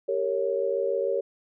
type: chord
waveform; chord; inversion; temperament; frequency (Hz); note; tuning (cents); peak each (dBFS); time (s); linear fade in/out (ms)
sine; G diminished; none; equal with one note detuned; 392 / 458.7 / 554.4; G4 / Bb4 / Db5; 0 / -28 / 0; -29 / -28 / -27; 0.08-1.21; 10
effects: none